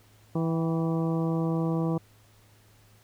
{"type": "harmonic tone with a mistuned harmonic", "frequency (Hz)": 164, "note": "E3", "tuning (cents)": -9, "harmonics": [1, 2, 3, 4, 5, 6, 7], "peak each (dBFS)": [-26, -30, -34, -40, -41, -42, -43], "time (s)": [0.35, 1.98], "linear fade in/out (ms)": 5, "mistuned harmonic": 5, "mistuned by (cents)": -63, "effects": ["added 106 Hz sine -58 dBFS peak until 3.03 s", "pink hiss -61 dBFS RMS until 3.03 s"]}